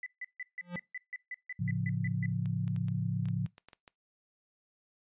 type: tone bursts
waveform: sine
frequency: 1996 Hz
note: B6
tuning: 18 cents sharp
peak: -37 dBFS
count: 13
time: 0.03-2.259 s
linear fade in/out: 2 ms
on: 33 ms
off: 150 ms
type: tone with exponential growth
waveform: square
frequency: 176.3 Hz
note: F3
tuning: 17 cents sharp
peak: -32 dBFS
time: 0.61-0.76 s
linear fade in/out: 2 ms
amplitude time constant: 31 ms
type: chord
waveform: sine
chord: A augmented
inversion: none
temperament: equal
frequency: 110 / 138.59 / 174.61 Hz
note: A2 / C#3 / E#3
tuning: 0 / 0 / 0 cents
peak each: -34 dBFS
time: 1.59-3.47 s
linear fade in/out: 10 ms
type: clicks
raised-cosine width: 0.2 ms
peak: -33 dBFS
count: 11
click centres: 2.458 / 2.679 / 2.763 / 2.884 / 3.256 / 3.286 / 3.462 / 3.581 / 3.686 / 3.732 / 3.878 s
effects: noise-tail reverb RT60 0.2 s tail -22 dB re dry + resampled to 8000 Hz